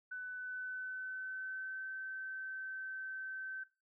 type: tone with pitch glide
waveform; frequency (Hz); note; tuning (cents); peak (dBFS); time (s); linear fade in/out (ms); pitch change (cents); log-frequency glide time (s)
sine; 1500 to 1540.4; F#6 to G6; +23 to -31; -40; 0.11-3.64; 10; +46; 0.34-1.89
effects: noise-tail reverb RT60 0.3 s tail -17 dB re dry